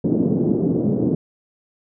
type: band-pass noise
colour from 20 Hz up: pink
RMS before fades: -19 dBFS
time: 0.04-1.15 s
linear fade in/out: 5 ms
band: 160 to 390 Hz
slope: 24 dB/octave
effects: none